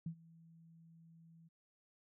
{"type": "tone with ADSR envelope", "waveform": "sine", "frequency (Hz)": 164.81, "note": "E3", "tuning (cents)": 0, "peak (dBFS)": -37, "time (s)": [0.06, 1.49], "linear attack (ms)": 4, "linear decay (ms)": 81, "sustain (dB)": -22, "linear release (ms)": 19, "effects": []}